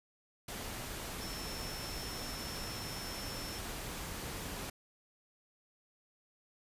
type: tone in noise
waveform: sine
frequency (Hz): 5400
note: E8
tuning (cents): +41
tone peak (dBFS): -46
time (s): 1.21-3.59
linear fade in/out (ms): 5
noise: pink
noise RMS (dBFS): -42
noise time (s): 0.48-4.7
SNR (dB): -7
effects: resampled to 32000 Hz